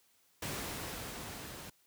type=noise with level ramp; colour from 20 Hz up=pink; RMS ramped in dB=-38 to -47 dBFS; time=0.42-1.7 s; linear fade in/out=5 ms; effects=white hiss -70 dBFS RMS until 1.86 s + high-pass 60 Hz 12 dB/octave